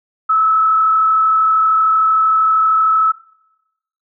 sine tone with frequency modulation, 1300 Hz, E6, 24 cents flat, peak -10 dBFS, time 0.29-3.12 s, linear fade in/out 10 ms, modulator 33 Hz, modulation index 0.6, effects noise-tail reverb RT60 0.9 s tail -22 dB re dry

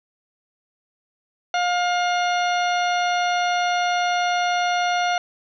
harmonic tone with a mistuned harmonic, 710 Hz, F5, 28 cents sharp, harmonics 1 / 2 / 3 / 4 / 5 / 6 / 8, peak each -20 / -26 / -30 / -32 / -34 / -36 / -38 dBFS, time 1.54-5.18 s, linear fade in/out 2 ms, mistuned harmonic 8, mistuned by +53 cents, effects none

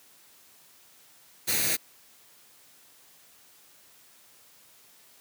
white noise with comb filter, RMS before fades -26 dBFS, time 1.47-1.77 s, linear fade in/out 20 ms, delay 0.47 ms, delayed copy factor +0.6, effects white hiss -57 dBFS RMS until 5.2 s + high-pass 100 Hz 12 dB/octave

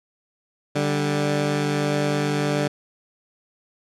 15% pulse tone pair together, 146.83 / 196.29 Hz, D3 / G3, 0 / +3 cents, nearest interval perfect fourth, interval 503 cents, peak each -15 / -21 dBFS, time 0.75-2.68 s, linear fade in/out 10 ms, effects low-pass 8000 Hz 12 dB/octave

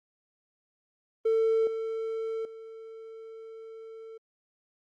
triangle tone with level steps, 447.4 Hz, A4, 29 cents sharp, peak -19 / -28 / -40 dBFS, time 1.25-4.18 s, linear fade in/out 10 ms, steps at 1.67 / 2.45 s, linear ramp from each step 2 ms, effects tanh soft clip ceiling -17 dBFS + Opus 32 kbps

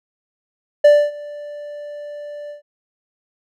triangle tone with ADSR envelope, 587.3 Hz, D5, in tune, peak -3 dBFS, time 0.84-2.62 s, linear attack 9 ms, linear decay 260 ms, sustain -24 dB, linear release 120 ms, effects none

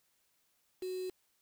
sine tone with quantisation, 370 Hz, F#4, in tune, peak -36 dBFS, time 0.82-1.1 s, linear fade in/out 5 ms, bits 8, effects white hiss -75 dBFS RMS until 1.41 s

